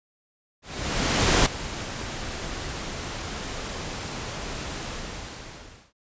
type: noise with ADSR envelope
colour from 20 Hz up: pink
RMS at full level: -18 dBFS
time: 0.62-5.93 s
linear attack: 840 ms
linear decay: 6 ms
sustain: -15 dB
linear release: 1100 ms
effects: resampled to 16000 Hz